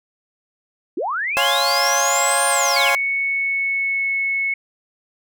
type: linear two-way sweep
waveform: sine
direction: up then down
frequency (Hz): 277.2 to 9100 to 2412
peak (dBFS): -20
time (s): 0.97-2.9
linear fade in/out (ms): 5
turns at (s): 2.48
type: chord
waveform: 25% pulse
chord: Db major seventh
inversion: none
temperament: equal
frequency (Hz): 554.4 / 698.5 / 830.6 / 1046.5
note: Db5 / F5 / Ab5 / C6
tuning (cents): 0 / 0 / 0 / 0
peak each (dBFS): -19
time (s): 1.37-2.95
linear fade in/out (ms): 0
type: tone with pitch glide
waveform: sine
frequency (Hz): 2217 to 2198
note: C#7 to C#7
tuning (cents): 0 to -15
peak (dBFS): -18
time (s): 2.76-4.54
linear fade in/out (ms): 5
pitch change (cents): -15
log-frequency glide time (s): 2.99-4.15
effects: none